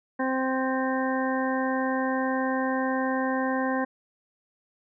harmonic tone, 261.6 Hz, C4, in tune, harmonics 1 / 2 / 3 / 4 / 6 / 7, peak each -27 / -30 / -32 / -33 / -35 / -35 dBFS, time 0.19-3.85 s, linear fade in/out 10 ms, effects none

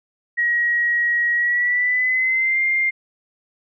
sine tone with pitch glide, 1900 to 2108 Hz, A#6 to C7, +33 to +12 cents, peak -16 dBFS, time 0.37-2.91 s, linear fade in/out 20 ms, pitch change +179 cents, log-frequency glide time 1.34-2.63 s, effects none

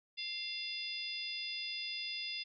harmonic tone with a mistuned harmonic, 701 Hz, F5, 6 cents sharp, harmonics 3 / 4 / 5 / 6 / 7, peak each -49 / -44 / -43 / -53 / -42 dBFS, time 0.17-2.44 s, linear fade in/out 20 ms, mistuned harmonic 4, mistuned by -49 cents, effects none

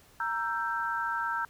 sine chord, E diminished, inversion second, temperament equal with one note detuned, 932.3 / 1333.1 / 1568 Hz, Bb5 / E6 / G6, 0 / +19 / 0 cents, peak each -33 dBFS, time 0.2-1.45 s, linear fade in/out 2 ms, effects pink hiss -59 dBFS RMS until 1.49 s

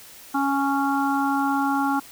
harmonic tone, 277.2 Hz, C#4, in tune, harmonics 1 / 3 / 4 / 5, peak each -23 / -24 / -29 / -28 dBFS, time 0.34-2 s, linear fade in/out 10 ms, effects white hiss -45 dBFS RMS until 2.11 s

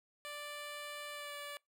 10% pulse tone with pitch glide, 587.3 to 579.5 Hz, D5 to D5, 0 to -23 cents, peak -35 dBFS, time 0.25-1.57 s, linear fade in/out 0 ms, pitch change -23 cents, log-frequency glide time 1.12-1.34 s, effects noise-tail reverb RT60 0.2 s tail -25 dB re dry

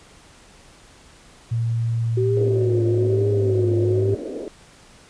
sine tone with pitch glide, 115.4 to 104 Hz, A#2 to G#2, -17 to +3 cents, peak -19 dBFS, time 1.51-4.15 s, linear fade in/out 10 ms, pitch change -180 cents, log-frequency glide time 2.01-3.51 s
sine tone with vibrato, 375.6 Hz, F#4, 26 cents sharp, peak -19 dBFS, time 2.17-4.15 s, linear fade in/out 5 ms, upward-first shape triangle, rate 1.1 Hz, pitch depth 140 cents each way
white band-pass noise, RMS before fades -31 dBFS, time 2.37-4.48 s, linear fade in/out 0 ms, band 240 to 550 Hz, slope 48 dB/octave
effects pink hiss -49 dBFS RMS until 5.09 s + resampled to 22050 Hz

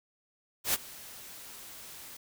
white noise with ADSR envelope, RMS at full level -26 dBFS, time 0.64-2.17 s, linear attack 95 ms, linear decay 31 ms, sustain -21 dB, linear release 6 ms, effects none

